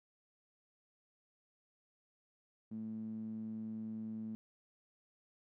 sawtooth tone with band-pass filter, 110 Hz, A2, in tune, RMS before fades -43 dBFS, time 2.71-4.35 s, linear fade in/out 0 ms, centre 220 Hz, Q 7.3, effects none

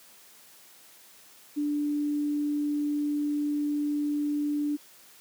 sine tone, 293.7 Hz, D4, in tune, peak -25 dBFS, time 1.56-4.77 s, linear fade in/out 20 ms, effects white hiss -54 dBFS RMS until 5.2 s + high-pass 150 Hz 12 dB/octave

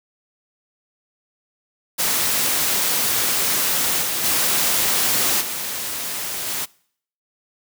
white noise with level steps, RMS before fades -20 / -23 / -19 / -27 / -25 dBFS, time 1.98-6.66 s, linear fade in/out 20 ms, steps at 4.01 / 4.23 / 5.4 / 6.46 s, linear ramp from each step 20 ms, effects noise-tail reverb RT60 0.6 s tail -24 dB re dry + high-pass 100 Hz 12 dB/octave

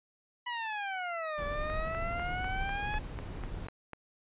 20% pulse exponential two-way sweep, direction down then up, 987.8 to 578 to 853 Hz, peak -29 dBFS, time 0.46-2.99 s, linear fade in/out 10 ms, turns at 1.44 s
brown noise, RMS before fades -38 dBFS, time 1.38-3.67 s, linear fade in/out 0 ms
click train, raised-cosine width 0.5 ms, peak -26 dBFS, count 10, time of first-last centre 1.7-3.933 s, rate 4.03 Hz
effects resampled to 8000 Hz

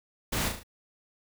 pink noise with echo, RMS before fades -30 dBFS, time 0.32-0.49 s, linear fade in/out 10 ms, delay 36 ms, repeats 4, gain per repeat -5 dB, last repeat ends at 0.634 s, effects none

